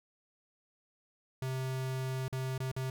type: tone with dropouts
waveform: square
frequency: 130.81 Hz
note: C3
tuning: in tune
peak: -34 dBFS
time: 1.42-2.9 s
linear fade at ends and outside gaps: 2 ms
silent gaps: 2.281-2.326 / 2.579-2.602 / 2.716-2.764 s
effects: none